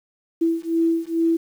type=beating tone pair; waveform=sine; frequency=329.6 / 331.9 Hz; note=E4 / E4; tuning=0 / +12 cents; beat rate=2.3 Hz; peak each=-21 dBFS; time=0.41-1.37 s; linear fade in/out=10 ms; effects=8-bit